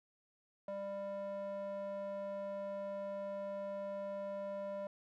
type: tone with band-pass filter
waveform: square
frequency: 198.4 Hz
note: G3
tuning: 21 cents sharp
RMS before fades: -42 dBFS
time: 0.68-4.87 s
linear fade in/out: 2 ms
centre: 680 Hz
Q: 5.8
effects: none